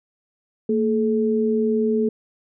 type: tone pair together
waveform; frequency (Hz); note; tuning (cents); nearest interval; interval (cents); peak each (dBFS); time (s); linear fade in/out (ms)
sine; 227.2 / 428.9; A#3 / A4; -44 / -44; major seventh; 1100; -20; 0.69-2.09; 5
effects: none